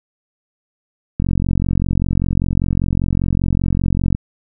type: click train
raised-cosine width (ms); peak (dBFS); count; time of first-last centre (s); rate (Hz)
5; -5; 134; 1.2-4.149; 45.1
effects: none